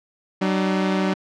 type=tone pair together; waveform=sawtooth; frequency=189.82 / 300.8 Hz; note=F#3 / D4; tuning=+45 / +42 cents; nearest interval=minor sixth; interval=797 cents; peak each=-16 / -21 dBFS; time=0.41-1.14 s; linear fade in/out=10 ms; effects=low-pass 4000 Hz 12 dB/octave